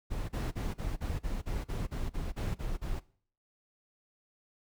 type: noise bursts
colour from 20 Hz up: brown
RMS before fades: -34 dBFS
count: 13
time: 0.1-3.002 s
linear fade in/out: 20 ms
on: 190 ms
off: 36 ms
effects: noise-tail reverb RT60 0.5 s tail -20 dB re dry